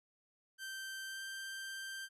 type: tone with pitch glide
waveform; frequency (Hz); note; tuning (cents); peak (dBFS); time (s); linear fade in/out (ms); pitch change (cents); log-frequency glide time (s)
sawtooth; 1560 to 1570.9; G6 to G6; -9 to +3; -39; 0.58-2.09; 50; +12; 1.06-1.22
effects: resampled to 32000 Hz